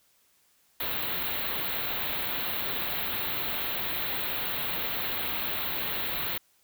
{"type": "band-stop noise", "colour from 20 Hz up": "white", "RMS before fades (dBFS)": -31, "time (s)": [0.8, 6.38], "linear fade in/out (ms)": 5, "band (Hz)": [4200, 13000], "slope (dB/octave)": 96, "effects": ["white hiss -66 dBFS RMS until 6.63 s"]}